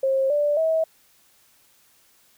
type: tone with pitch steps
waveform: sine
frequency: 535 / 586.8 / 643.6 Hz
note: C5 / D5 / E5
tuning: +38 / -2 / -42 cents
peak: -18 dBFS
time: 0.03-0.84 s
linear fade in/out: 5 ms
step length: 270 ms
effects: white hiss -59 dBFS RMS until 2.37 s